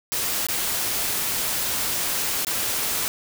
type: noise with dropouts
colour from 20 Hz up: white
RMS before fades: -25 dBFS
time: 0.12-3.08 s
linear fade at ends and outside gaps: 0 ms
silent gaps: 0.468-0.486 / 2.448-2.469 s
effects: none